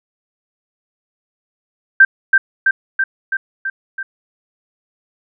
sine tone with echo, 1568 Hz, G6, in tune, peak -3 dBFS, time 2-2.05 s, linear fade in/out 5 ms, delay 330 ms, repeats 6, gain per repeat -3 dB, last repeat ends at 4.03 s, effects none

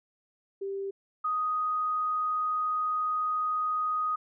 sine tone pair in turn, 392.8 / 1247.1 Hz, G4 / D#6, +4 / +4 cents, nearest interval octave + minor sixth, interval 2000 cents, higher second, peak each -31 / -26 dBFS, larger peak second, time 0.61-0.91 / 1.24-4.16 s, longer second, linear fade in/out 10 ms, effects none

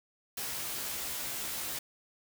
white noise with comb filter, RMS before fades -37 dBFS, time 0.37-1.79 s, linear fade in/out 5 ms, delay 15 ms, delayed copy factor +0.75, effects none

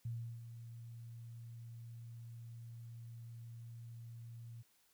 sine tone with ADSR envelope, 116.54 Hz, A#2, in tune, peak -38 dBFS, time 0.05-4.63 s, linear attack 5 ms, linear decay 350 ms, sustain -10 dB, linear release 21 ms, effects white hiss -73 dBFS RMS until 4.93 s

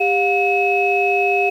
sine tone cluster, 398.5 / 715 / 2570 Hz, G4 / F5 / E7, +28 / +41 / -45 cents, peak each -18 dBFS, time 0-1.5 s, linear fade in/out 10 ms, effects tanh soft clip ceiling -5 dBFS + 8-bit

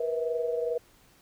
sine tone cluster, 476.8 / 499 / 649 Hz, A#4 / B4 / E5, +39 / +18 / -27 cents, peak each -28 / -35 / -34 dBFS, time 0-0.78 s, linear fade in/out 5 ms, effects pink hiss -60 dBFS RMS until 1.21 s

